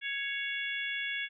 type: harmonic tone with a mistuned harmonic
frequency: 554.4 Hz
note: C#5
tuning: in tune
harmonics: 3 / 4 / 5 / 6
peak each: -37 / -36 / -40 / -40 dBFS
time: 0.01-1.29 s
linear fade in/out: 50 ms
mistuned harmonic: 6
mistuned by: +32 cents
effects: none